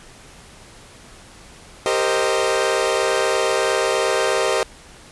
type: chord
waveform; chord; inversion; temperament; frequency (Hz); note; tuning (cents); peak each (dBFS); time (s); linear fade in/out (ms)
sawtooth; C minor seventh; second; equal with one note detuned; 392 / 460.3 / 523.3 / 622.3; G4 / Bb4 / C5 / Eb5; 0 / -22 / 0 / 0; -19; 1.86-4.63; 0
effects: pink hiss -44 dBFS RMS until 5.11 s + resampled to 24000 Hz